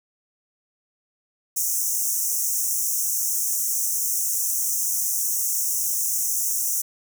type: high-pass noise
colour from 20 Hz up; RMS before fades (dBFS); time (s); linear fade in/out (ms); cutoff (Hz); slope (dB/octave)
pink; -24; 1.56-6.82; 10; 5700; 96
effects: none